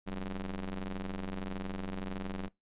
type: ring-modulated tone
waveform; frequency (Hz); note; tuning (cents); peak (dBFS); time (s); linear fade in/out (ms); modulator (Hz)
sawtooth; 93.2; F#2; +13; -29; 0.06-2.49; 20; 104
effects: noise-tail reverb RT60 0.2 s tail -23 dB re dry + resampled to 8000 Hz